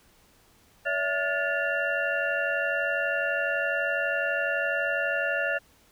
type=tone cluster; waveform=sine; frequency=569 / 661 / 1430 / 1745 / 2756 Hz; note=C#5 / E5 / F6 / A6 / F7; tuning=+45 / +5 / +41 / -15 / -24 cents; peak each=-31 / -32 / -30 / -29 / -35 dBFS; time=0.85-5.59 s; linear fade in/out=20 ms; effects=pink hiss -60 dBFS RMS until 5.91 s